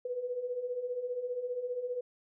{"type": "beating tone pair", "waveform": "sine", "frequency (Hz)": [481.9, 496.9], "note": ["B4", "B4"], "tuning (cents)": [-43, 11], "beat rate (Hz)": 15, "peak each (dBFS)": [-40, -34], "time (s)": [0.05, 2.01], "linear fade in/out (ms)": 5, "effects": []}